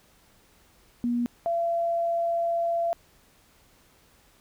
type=tone pair in turn; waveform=sine; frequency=240 / 678.8 Hz; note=B3 / F5; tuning=-49 / -49 cents; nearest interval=octave + tritone; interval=1800 cents; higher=second; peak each=-23 dBFS; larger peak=neither; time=1.04-1.26 / 1.46-2.93 s; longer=second; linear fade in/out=0 ms; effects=pink hiss -60 dBFS RMS until 4.4 s

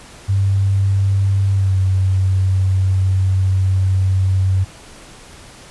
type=tone with pitch glide; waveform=sine; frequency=98 to 94.66 Hz; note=G2 to F#2; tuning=0 to +40 cents; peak=-12 dBFS; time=0.28-4.65 s; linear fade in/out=20 ms; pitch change=-60 cents; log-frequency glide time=1.54-1.76 s; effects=pink hiss -40 dBFS RMS until 5.7 s + resampled to 24000 Hz

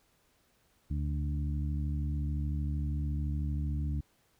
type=harmonic tone with a mistuned harmonic; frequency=73.42 Hz; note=D2; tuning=in tune; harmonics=1 / 2 / 3 / 4; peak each=-31 / -36 / -43 / -44 dBFS; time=0.9-4.01 s; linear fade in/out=10 ms; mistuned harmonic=1; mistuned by=+28 cents; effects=pink hiss -70 dBFS RMS until 4.39 s

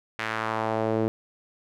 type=tone with band-pass filter sweep; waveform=sawtooth; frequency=110.9 Hz; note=A2; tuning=14 cents sharp; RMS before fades=-27 dBFS; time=0.19-1.08 s; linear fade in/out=0 ms; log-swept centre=2000 to 370 Hz; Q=1.6; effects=none

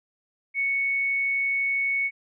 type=tone; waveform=sine; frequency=2217 Hz; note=C#7; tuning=in tune; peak=-22 dBFS; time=0.54-2.11 s; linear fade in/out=50 ms; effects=none

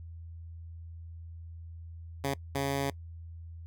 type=tone bursts at uneven times; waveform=10% pulse; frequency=138.59 Hz; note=C#3; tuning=in tune; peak=-21 dBFS; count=2; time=2.24-2.34 / 2.55-2.9 s; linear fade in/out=2 ms; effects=noise-tail reverb RT60 0.1 s tail -23 dB re dry + added 83 Hz sine -42 dBFS peak until 3.66 s

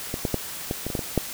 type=clicks; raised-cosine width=2 ms; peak=-14 / -10 / -9 / -12 / -15 / -18 / -12 / -15 / -6 dBFS; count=9; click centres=0.141 / 0.252 / 0.343 / 0.711 / 0.866 / 0.902 / 0.952 / 0.992 / 1.177 s; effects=white hiss -35 dBFS RMS until 1.33 s

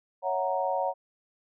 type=chord; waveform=sine; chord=F# dominant seventh; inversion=second; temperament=equal; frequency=554.4 / 659.3 / 740 / 932.3 Hz; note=C#5 / E5 / F#5 / A#5; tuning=0 / 0 / 0 / 0 cents; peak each=-30 / -35 / -30 / -31 dBFS; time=0.22-0.94 s; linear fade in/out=50 ms; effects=none

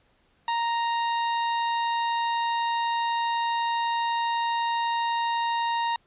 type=tone; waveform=40% pulse; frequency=932 Hz; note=A#5; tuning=1 cent flat; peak=-23 dBFS; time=0.48-5.96 s; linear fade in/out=2 ms; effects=pink hiss -65 dBFS RMS until 6.06 s + resampled to 8000 Hz

